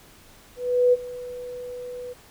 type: tone with ADSR envelope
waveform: sine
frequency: 493.9 Hz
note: B4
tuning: in tune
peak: -13 dBFS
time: 0.56-2.14 s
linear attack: 370 ms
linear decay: 30 ms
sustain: -19 dB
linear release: 22 ms
effects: pink hiss -51 dBFS RMS until 2.3 s